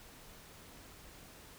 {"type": "silence", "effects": ["pink hiss -55 dBFS RMS until 1.58 s"]}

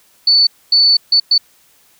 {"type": "tone bursts at uneven times", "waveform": "sine", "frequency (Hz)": 4484, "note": "C#8", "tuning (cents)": 19, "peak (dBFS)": -7, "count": 4, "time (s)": [[0.27, 0.47], [0.72, 0.97], [1.12, 1.2], [1.31, 1.38]], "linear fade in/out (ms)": 5, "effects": ["white hiss -52 dBFS RMS until 1.99 s"]}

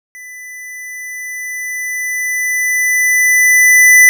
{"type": "tone with level ramp", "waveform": "square", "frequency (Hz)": 1996, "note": "B6", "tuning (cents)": 18, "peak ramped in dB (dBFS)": [-31, -3], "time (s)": [0.15, 4.09], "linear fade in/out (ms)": 0, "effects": []}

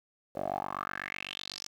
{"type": "tone with band-pass filter sweep", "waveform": "10% pulse", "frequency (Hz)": 47.99, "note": "G1", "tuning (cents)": -36, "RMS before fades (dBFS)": -38, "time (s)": [0.35, 1.68], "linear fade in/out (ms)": 10, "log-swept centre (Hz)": [530, 5900], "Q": 5.3, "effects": ["10-bit"]}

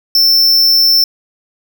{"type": "tone", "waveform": "square", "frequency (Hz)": 5360, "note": "E8", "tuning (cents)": 28, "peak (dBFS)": -7, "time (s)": [0.15, 1.04], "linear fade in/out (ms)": 2, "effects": ["7-bit"]}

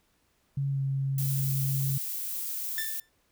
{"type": "tone with pitch glide", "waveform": "sine", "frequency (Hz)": [138.59, 136.13], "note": ["C#3", "C#3"], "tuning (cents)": [0, -31], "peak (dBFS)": -26, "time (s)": [0.57, 1.98], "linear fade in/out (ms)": 5, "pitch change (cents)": -31, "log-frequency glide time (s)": [0.69, 0.81]}
{"type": "noise", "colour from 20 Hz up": "violet", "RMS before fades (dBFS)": -34, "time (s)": [1.18, 3], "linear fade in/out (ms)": 2}
{"type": "tone with exponential decay", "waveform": "sawtooth", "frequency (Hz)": 1775, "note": "A6", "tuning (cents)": 15, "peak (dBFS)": -25, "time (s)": [2.78, 3.09], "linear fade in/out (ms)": 1, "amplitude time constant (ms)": 67}
{"effects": ["pink hiss -70 dBFS RMS until 3.31 s"]}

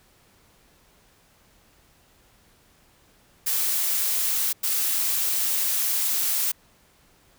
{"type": "noise bursts at uneven times", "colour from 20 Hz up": "blue", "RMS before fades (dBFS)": -24, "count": 2, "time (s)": [[3.46, 4.53], [4.63, 6.52]], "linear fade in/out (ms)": 10, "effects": ["pink hiss -59 dBFS RMS until 7.38 s"]}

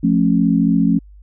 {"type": "chord", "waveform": "sine", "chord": "F augmented", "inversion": "none", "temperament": "just", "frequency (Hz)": [174.61, 218.3, 272.8], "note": ["F3", "A3", "C#4"], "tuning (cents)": [0, -13, -28], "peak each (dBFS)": -16, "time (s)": [0.03, 0.99], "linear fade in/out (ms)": 10, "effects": ["added 50 Hz sine -39 dBFS peak until 1.22 s"]}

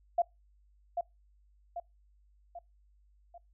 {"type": "tone with echo", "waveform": "sine", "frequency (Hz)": 692, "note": "F5", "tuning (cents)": -16, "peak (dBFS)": -23, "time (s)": [0.18, 0.22], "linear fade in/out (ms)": 5, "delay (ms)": 790, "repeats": 4, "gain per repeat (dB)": -6, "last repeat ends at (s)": 3.38, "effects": ["noise-tail reverb RT60 0.2 s tail -24 dB re dry", "added 50 Hz sine -62 dBFS peak until 3.53 s"]}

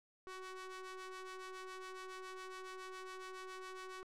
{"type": "ring-modulated tone", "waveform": "sawtooth", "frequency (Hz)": 375.3, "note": "F#4", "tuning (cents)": 25, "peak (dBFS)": -40, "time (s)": [0.27, 4.03], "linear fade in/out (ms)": 0, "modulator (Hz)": 747, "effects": ["low-pass 9000 Hz 12 dB/octave"]}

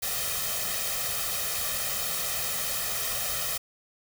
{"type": "noise with comb filter", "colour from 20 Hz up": "white", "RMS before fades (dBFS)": -30, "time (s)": [0.02, 3.58], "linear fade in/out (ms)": 10, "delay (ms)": 1.6, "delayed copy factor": 0.8, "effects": []}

